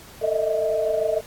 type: tone cluster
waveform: sine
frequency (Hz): 446.9 / 608 / 634 / 661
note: A4 / D#5 / D#5 / E5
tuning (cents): +27 / -40 / +32 / +5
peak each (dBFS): -25 / -27 / -23 / -29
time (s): 0.21-1.21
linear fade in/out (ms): 20
effects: pink hiss -45 dBFS RMS until 1.26 s + AAC 64 kbps